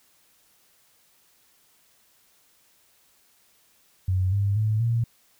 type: tone with pitch steps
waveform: sine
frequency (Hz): 93 / 100.25 / 108.07 / 116.5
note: F#2 / G2 / A2 / A#2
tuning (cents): +9 / +39 / -31 / -1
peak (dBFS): -20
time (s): 4.08-5.04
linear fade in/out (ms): 5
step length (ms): 240
effects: white hiss -62 dBFS RMS until 5.39 s